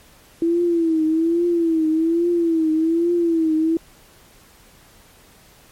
sine tone with vibrato, 330.2 Hz, E4, 3 cents sharp, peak -15 dBFS, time 0.42-3.77 s, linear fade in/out 2 ms, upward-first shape triangle, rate 1.2 Hz, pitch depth 100 cents each way, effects pink hiss -50 dBFS RMS until 5.71 s + MP3 64 kbps

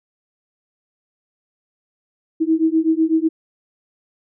sine beating tone pair, 317.5 / 325.5 Hz, D#4 / E4, +35 / -22 cents, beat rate 8 Hz, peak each -17 dBFS, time 2.4-3.29 s, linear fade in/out 20 ms, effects none

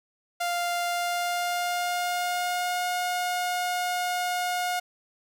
sawtooth tone with pitch glide, 698.5 to 718.1 Hz, F5 to F5, 0 to +48 cents, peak -22 dBFS, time 0.4-4.8 s, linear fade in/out 10 ms, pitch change +48 cents, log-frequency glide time 0.84-2.86 s, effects none

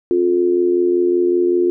sine tone with amplitude modulation, 354.5 Hz, F4, 26 cents sharp, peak -9 dBFS, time 0.11-1.7 s, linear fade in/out 0 ms, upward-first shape sine, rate 85.3 Hz, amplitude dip 70%, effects none

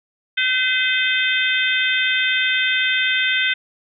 harmonic tone with a mistuned harmonic, 511 Hz, C5, 41 cents flat, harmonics 3 / 4 / 5 / 6 / 7, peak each -21 / -22 / -23 / -24 / -24 dBFS, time 0.37-3.54 s, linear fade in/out 10 ms, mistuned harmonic 6, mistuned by +49 cents, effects none

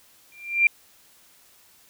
sine tone with exponential growth, 2376 Hz, D7, 20 cents sharp, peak -11 dBFS, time 0.32-0.67 s, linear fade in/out 2 ms, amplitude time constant 76 ms, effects white hiss -56 dBFS RMS until 1.89 s

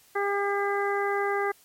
harmonic tone, 402.1 Hz, G4, 44 cents sharp, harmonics 1 / 2 / 3 / 4 / 5, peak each -27 / -30 / -32 / -33 / -34 dBFS, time 0.15-1.52 s, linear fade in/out 10 ms, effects white hiss -58 dBFS RMS until 1.64 s + MP3 64 kbps

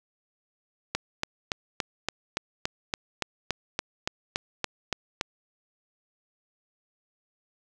click train, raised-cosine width 0.2 ms, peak -9 dBFS, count 16, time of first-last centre 0.95-5.211 s, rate 3.52 Hz, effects none

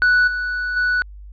triangle tone with level steps, 1480 Hz, F#6, in tune, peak -10 / -19 / -14 dBFS, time 0.02-1.02 s, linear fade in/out 0 ms, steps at 0.27 / 0.76 s, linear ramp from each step 10 ms, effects added 50 Hz sine -35 dBFS peak until 1.32 s + resampled to 11025 Hz

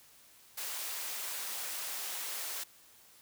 white high-pass noise, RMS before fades -39 dBFS, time 0.57-2.64 s, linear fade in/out 10 ms, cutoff 520 Hz, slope 12 dB/octave, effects white hiss -60 dBFS RMS until 3.21 s

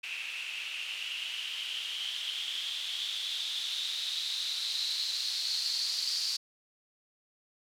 violet noise with low-pass filter sweep, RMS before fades -35 dBFS, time 0.03-6.37 s, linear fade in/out 10 ms, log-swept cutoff 2600 to 4600 Hz, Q 7.2, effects none

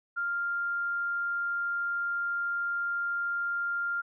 sine tone, 1396.9 Hz, F6, in tune, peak -28 dBFS, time 0.16-4.02 s, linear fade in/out 20 ms, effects none

